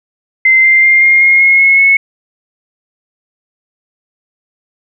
sine tone with pitch steps, 2074 / 2091 / 2108 / 2125 / 2142 / 2160 / 2177 / 2195 Hz, C7 / C7 / C7 / C7 / C7 / C#7 / C#7 / C#7, -16 / -2 / +12 / +26 / +40 / -45 / -32 / -18 cents, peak -4 dBFS, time 0.45-1.97 s, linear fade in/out 5 ms, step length 190 ms, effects none

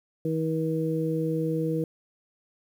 harmonic tone, 160 Hz, D#3, 49 cents sharp, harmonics 1 / 2 / 3, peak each -28 / -29 / -29 dBFS, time 0.25-1.84 s, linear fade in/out 2 ms, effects 9-bit

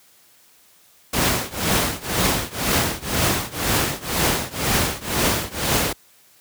pink noise with tremolo, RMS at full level -17 dBFS, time 1.13-5.93 s, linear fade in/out 5 ms, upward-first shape triangle, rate 2 Hz, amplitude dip 95%, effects white hiss -54 dBFS RMS until 6.4 s + high-pass 60 Hz 12 dB/octave

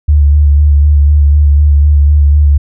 sine tone with vibrato, 73 Hz, D2, 10 cents flat, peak -3 dBFS, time 0.08-2.58 s, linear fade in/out 10 ms, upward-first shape square, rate 4 Hz, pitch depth 26 cents each way, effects none

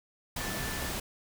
sine tone in noise, 1760 Hz, A6, in tune, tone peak -42 dBFS, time 0.38-0.9 s, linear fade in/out 5 ms, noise pink, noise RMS -35 dBFS, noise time 0.36-1 s, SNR -10 dB, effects none

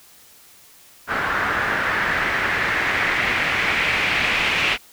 white noise with low-pass filter sweep, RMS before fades -21 dBFS, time 1.07-4.78 s, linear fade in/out 50 ms, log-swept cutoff 1500 to 2600 Hz, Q 3, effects white hiss -49 dBFS RMS until 4.92 s

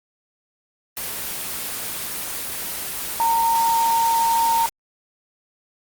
sine tone in noise, 918 Hz, A#5, 27 cents flat, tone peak -16 dBFS, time 3.2-4.66 s, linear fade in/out 0 ms, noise white, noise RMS -28 dBFS, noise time 0.97-4.69 s, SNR +9 dB, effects Opus 24 kbps

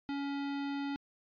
square tone, 281 Hz, C#4, 24 cents sharp, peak -35 dBFS, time 0.09-0.96 s, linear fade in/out 0 ms, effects resampled to 11025 Hz

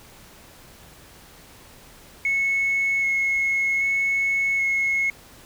sine tone with vibrato, 2187 Hz, C#7, 24 cents flat, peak -18 dBFS, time 2.25-5.1 s, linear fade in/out 2 ms, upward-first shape square, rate 0.64 Hz, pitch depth 9 cents each way, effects tanh soft clip ceiling -16 dBFS + pink hiss -48 dBFS RMS until 5.45 s

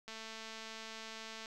click train, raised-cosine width 0.2 ms, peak -30 dBFS, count 307, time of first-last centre 0.08-1.458 s, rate 222 Hz, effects none

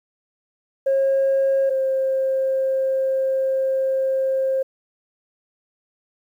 sine tone pair in turn, 541 / 531.1 Hz, C#5 / C5, -42 / +26 cents, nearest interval unison, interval 32 cents, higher first, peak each -14 / -17 dBFS, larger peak first, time 0.86-1.7 / 1.7-4.63 s, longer second, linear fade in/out 10 ms, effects tanh soft clip ceiling -13 dBFS + 9-bit

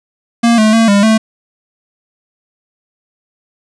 square tone with pitch steps, 233.7 / 216.5 / 226.4 / 201.3 / 220.3 Hz, A#3 / A3 / A3 / G3 / A3, +5 / -28 / +50 / +46 / +2 cents, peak -7 dBFS, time 0.43-1.18 s, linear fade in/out 10 ms, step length 150 ms, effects resampled to 22050 Hz + 7-bit

